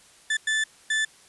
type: tone bursts at uneven times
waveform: 35% pulse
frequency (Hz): 1753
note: A6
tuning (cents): -7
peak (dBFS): -20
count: 3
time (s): 0.3-0.37 / 0.47-0.64 / 0.9-1.05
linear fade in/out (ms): 5
effects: white hiss -54 dBFS RMS until 1.28 s + resampled to 24000 Hz